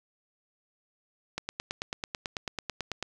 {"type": "click train", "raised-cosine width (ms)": 0.2, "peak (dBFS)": -15, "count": 16, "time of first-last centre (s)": [1.38, 3.027], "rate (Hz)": 9.11, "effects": []}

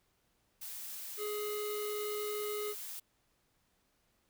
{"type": "noise", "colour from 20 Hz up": "blue", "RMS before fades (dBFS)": -44, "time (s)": [0.61, 3], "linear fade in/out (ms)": 10}
{"type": "harmonic tone", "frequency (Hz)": 418.9, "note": "G#4", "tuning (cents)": 15, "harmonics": [1, 3, 5, 7, 9, 10], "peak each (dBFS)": [-36, -46, -50, -53, -55, -56], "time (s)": [1.17, 2.75], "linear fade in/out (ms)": 50}
{"effects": ["pink hiss -75 dBFS RMS until 4.29 s"]}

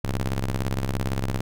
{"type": "ring-modulated tone", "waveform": "sawtooth", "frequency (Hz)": 66.3, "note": "C2", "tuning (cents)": 23, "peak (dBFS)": -17, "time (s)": [0.04, 1.41], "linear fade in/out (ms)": 5, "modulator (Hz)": 41.9, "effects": []}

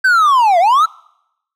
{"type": "linear two-way sweep", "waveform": "triangle", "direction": "down then up", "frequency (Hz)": [1568, 658, 1353], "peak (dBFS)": -6, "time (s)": [0.04, 0.86], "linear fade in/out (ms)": 10, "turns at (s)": 0.59, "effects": ["noise-tail reverb RT60 0.8 s tail -24 dB re dry"]}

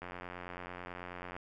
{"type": "click train", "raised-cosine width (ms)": 0.5, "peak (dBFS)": -28, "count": 121, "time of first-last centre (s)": [0.02, 1.365], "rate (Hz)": 89.2, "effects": []}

